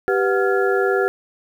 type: tone cluster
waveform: sine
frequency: 389.8 / 490.8 / 734 / 1391 / 1694 Hz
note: G4 / B4 / F#5 / F6 / G#6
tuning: -10 / -11 / -14 / -7 / +34 cents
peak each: -18 / -22 / -25 / -24 / -27 dBFS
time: 0.08-1.08 s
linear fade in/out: 0 ms
effects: 8-bit